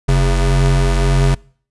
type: tone pair together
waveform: square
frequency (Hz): 45.64 / 135.2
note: F#1 / C#3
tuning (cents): -23 / -43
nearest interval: octave + perfect fifth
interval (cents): 1880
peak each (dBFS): -13 / -16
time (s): 0.08-1.35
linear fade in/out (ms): 10
effects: noise-tail reverb RT60 0.5 s tail -25 dB re dry + resampled to 24000 Hz